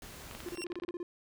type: noise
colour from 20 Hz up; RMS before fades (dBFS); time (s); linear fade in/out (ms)
pink; -48; 0.02-0.56; 2
type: clicks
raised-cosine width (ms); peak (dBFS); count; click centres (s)
0.3; -28; 12; 0.312 / 0.35 / 0.404 / 0.486 / 0.574 / 0.619 / 0.666 / 0.72 / 0.756 / 0.799 / 0.836 / 0.889
type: tone with exponential growth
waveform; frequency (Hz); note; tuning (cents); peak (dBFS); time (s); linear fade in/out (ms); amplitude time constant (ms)
20% pulse; 2747; F7; -29; -31; 0.44-0.64; 1; 43
type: tone bursts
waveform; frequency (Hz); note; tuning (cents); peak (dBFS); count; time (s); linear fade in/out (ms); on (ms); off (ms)
triangle; 349.2; F4; 0; -34; 10; 0.46-1.03; 2; 30; 30
effects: none